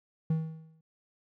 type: tone with exponential decay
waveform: triangle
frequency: 159.8 Hz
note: D#3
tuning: 47 cents sharp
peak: -21 dBFS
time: 0.3-0.81 s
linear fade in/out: 5 ms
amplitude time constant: 110 ms
effects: none